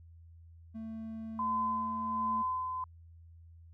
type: tone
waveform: triangle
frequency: 222.5 Hz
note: A3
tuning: 20 cents sharp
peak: -37 dBFS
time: 0.74-2.43 s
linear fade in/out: 20 ms
type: tone with tremolo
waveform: sine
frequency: 1021 Hz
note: C6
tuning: 43 cents flat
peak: -29 dBFS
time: 1.39-2.84 s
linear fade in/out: 2 ms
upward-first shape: sine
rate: 1.3 Hz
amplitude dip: 45%
effects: added 83 Hz sine -52 dBFS peak until 3.73 s